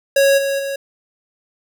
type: tone with level steps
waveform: square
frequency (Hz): 552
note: C#5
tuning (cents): -7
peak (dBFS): -11 / -18 / -22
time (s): 0.16-0.76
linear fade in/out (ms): 5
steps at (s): 0.37 / 0.58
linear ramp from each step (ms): 20
effects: none